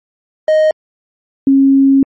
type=tone pair in turn; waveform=triangle / sine; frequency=622.3 / 272.1 Hz; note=D#5 / C#4; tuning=0 / -32 cents; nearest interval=octave + major second; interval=1432 cents; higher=first; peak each=-5 dBFS; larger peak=neither; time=0.48-0.71 / 1.47-2.03 s; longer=second; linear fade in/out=2 ms; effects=MP3 32 kbps